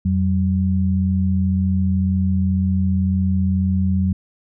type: tone pair together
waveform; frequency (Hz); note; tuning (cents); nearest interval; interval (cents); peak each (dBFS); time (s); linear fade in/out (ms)
sine; 87.64 / 189.6; F2 / F#3; +7 / +43; octave + minor second; 1336; -18; 0.05-4.13; 5
effects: none